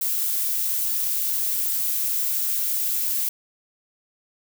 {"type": "noise with high-pass filter sweep", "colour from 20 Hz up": "violet", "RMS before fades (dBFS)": -24, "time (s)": [0.01, 3.29], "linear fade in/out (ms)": 5, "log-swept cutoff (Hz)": [560, 1300], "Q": 1, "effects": []}